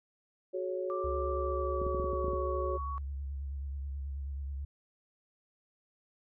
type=chord; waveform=sine; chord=F# suspended second; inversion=none; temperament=equal with one note detuned; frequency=370 / 423.5 / 554.4 Hz; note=F#4 / G#4 / C#5; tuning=0 / +34 / 0 cents; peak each=-35 / -41 / -36 dBFS; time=0.53-2.78 s; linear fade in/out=20 ms
type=tone with pitch glide; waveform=sine; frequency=1174.7 to 1119.7 Hz; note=D6 to C#6; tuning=0 to +17 cents; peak=-37 dBFS; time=0.9-2.98 s; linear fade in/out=0 ms; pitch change=-83 cents; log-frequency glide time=1.24-2.37 s
type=tone with vibrato; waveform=sine; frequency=69.3 Hz; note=C#2; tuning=in tune; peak=-35 dBFS; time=1.04-4.65 s; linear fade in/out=5 ms; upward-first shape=sine; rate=9.3 Hz; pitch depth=51 cents each way
type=clicks; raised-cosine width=3 ms; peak=-27 dBFS; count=9; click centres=1.817 / 1.866 / 1.947 / 1.998 / 2.043 / 2.132 / 2.244 / 2.282 / 2.334 s
effects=none